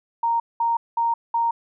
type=tone bursts; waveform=sine; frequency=929 Hz; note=A#5; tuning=6 cents flat; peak=-18 dBFS; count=4; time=0.23-1.51 s; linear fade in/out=5 ms; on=170 ms; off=200 ms; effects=none